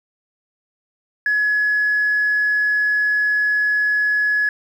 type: tone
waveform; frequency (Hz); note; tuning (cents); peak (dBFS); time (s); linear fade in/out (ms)
sine; 1692; G#6; +32; -14; 1.26-4.49; 2
effects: tanh soft clip ceiling -11 dBFS + 8-bit